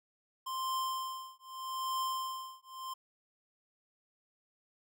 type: tone with tremolo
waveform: square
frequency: 1046.5 Hz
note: C6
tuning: in tune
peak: -32 dBFS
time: 0.46-2.94 s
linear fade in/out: 10 ms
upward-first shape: triangle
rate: 0.81 Hz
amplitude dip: 100%
effects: none